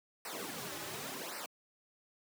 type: noise with flanger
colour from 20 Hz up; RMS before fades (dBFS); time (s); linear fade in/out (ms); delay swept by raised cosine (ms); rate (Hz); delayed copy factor
pink; -42; 0.25-1.46; 2; 0.29 to 4.39; 0.9; -1
effects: high-pass 200 Hz 12 dB/octave